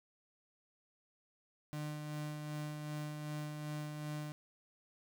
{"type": "tone with tremolo", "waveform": "35% pulse", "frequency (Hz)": 150.4, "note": "D3", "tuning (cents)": 42, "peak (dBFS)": -37, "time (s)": [1.73, 4.32], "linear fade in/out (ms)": 0, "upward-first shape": "sine", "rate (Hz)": 2.6, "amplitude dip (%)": 35, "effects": []}